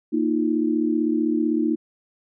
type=chord; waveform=sine; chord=Bb suspended fourth; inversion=none; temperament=equal with one note detuned; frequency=233.1 / 311.1 / 346.8 Hz; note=Bb3 / Eb4 / F4; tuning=0 / 0 / -12 cents; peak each=-24 / -21 / -26 dBFS; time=0.12-1.76 s; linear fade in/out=20 ms; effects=none